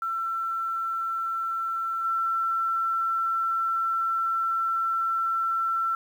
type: tone with level steps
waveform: sine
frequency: 1344 Hz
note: E6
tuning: 33 cents sharp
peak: -26 / -23 dBFS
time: 0.02-5.95 s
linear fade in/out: 2 ms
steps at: 2.04 s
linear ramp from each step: 10 ms
effects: 9-bit